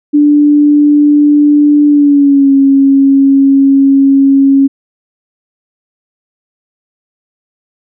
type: tone with pitch glide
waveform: sine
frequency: 293.7 to 274 Hz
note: D4 to C#4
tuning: 0 to -20 cents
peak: -3 dBFS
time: 0.13-4.68 s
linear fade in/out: 20 ms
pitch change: -120 cents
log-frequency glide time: 1.87-2.52 s
effects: none